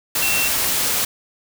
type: tone in noise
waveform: sine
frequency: 2708 Hz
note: E7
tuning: 46 cents sharp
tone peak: -21 dBFS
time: 0.22-0.48 s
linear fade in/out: 5 ms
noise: white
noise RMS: -20 dBFS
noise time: 0.15-1.05 s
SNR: -4 dB
effects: none